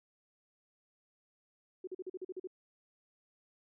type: tone bursts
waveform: sine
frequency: 370 Hz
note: F#4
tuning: in tune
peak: -38 dBFS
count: 9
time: 1.84-2.473 s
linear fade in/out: 5 ms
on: 33 ms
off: 42 ms
effects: none